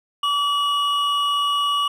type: tone pair together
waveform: triangle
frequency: 1147.9 / 2911 Hz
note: D6 / F#7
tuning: -40 / -29 cents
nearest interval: octave + major third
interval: 1611 cents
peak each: -18 / -21 dBFS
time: 0.23-1.88 s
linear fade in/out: 5 ms
effects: none